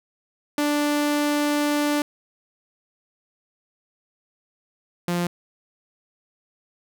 sawtooth tone pair in turn, 293.7 / 174.64 Hz, D4 / F3, 0 / 0 cents, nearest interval major sixth, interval 900 cents, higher first, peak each -16 / -18 dBFS, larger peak first, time 0.58-2.02 / 5.08-5.27 s, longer first, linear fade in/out 2 ms, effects none

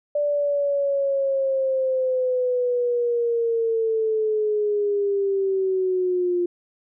sine linear sweep, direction down, 587.3 to 349.9 Hz, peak -19 dBFS, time 0.15-6.46 s, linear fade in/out 5 ms, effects none

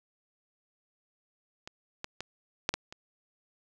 clicks, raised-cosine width 0.2 ms, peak -24 / -18 / -19 / -8 / -13 / -26 dBFS, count 6, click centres 1.675 / 2.044 / 2.206 / 2.691 / 2.74 / 2.925 s, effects none

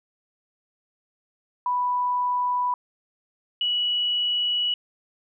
sine tone pair in turn, 987.8 / 2935 Hz, B5 / F#7, 0 / -15 cents, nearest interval octave + perfect fifth, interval 1885 cents, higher second, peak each -21 dBFS, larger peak neither, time 1.66-2.74 / 3.61-4.74 s, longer second, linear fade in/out 2 ms, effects none

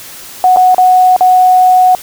sine tone with dropouts, 737 Hz, F#5, 7 cents flat, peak -3 dBFS, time 0.44-1.95 s, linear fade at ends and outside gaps 1 ms, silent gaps 0.562-0.57 / 0.746-0.781 / 1.164-1.208 s, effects white hiss -30 dBFS RMS until 2.02 s

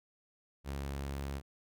sawtooth tone, 69.3 Hz, C#2, in tune, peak -33 dBFS, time 0.64-1.42 s, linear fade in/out 50 ms, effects none

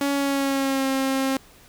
sawtooth tone with pitch glide, 280.7 to 267.6 Hz, C#4 to C4, +22 to +39 cents, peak -17 dBFS, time 0.01-1.37 s, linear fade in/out 2 ms, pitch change -83 cents, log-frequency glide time 0.13-0.87 s, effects pink hiss -51 dBFS RMS until 1.68 s

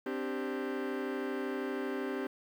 sawtooth chord, C suspended second, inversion none, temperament just, 261.6 / 294.3 / 392.4 Hz, C4 / D4 / G4, 0 / +4 / +2 cents, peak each -33 / -36 / -32 dBFS, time 0.06-2.27 s, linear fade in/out 5 ms, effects low-pass 2000 Hz 12 dB/octave + 10-bit

